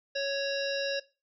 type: harmonic tone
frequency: 554.4 Hz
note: C#5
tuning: in tune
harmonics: 1 / 3 / 5 / 7 / 9 / 10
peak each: -31 / -36 / -38 / -39 / -41 / -41 dBFS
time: 0.15-1 s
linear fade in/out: 10 ms
effects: noise-tail reverb RT60 0.3 s tail -19 dB re dry